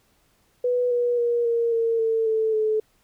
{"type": "tone with pitch steps", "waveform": "sine", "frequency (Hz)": [492.8, 483.8, 474.9, 466.2, 457.7, 449.3, 441.1, 433], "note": ["B4", "B4", "A#4", "A#4", "A#4", "A4", "A4", "A4"], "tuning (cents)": [-4, -36, 32, 0, -32, 36, 4, -28], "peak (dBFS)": -19, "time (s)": [0.64, 2.8], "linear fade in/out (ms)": 5, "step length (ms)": 270, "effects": ["pink hiss -64 dBFS RMS until 3.03 s"]}